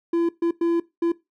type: tone bursts at uneven times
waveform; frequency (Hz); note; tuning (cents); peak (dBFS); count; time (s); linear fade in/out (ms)
triangle; 338.1; E4; +44; -16; 4; 0.13-0.29 / 0.42-0.51 / 0.61-0.8 / 1.02-1.12; 5
effects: noise-tail reverb RT60 0.2 s tail -19 dB re dry